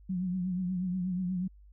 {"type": "tone with vibrato", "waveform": "sine", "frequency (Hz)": 182.4, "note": "F#3", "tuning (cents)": -24, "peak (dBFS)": -29, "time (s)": [0.09, 1.48], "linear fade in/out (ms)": 10, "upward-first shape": "triangle", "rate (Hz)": 8.3, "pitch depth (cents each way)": 73, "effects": ["added 50 Hz sine -52 dBFS peak until 1.72 s"]}